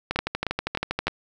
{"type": "two click trains", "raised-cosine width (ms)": 0.3, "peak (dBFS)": [-9, -9], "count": [4, 13], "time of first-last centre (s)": [[0.16, 1.08], [0.11, 1.07]], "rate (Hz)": [3.26, 12.5], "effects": ["8-bit"]}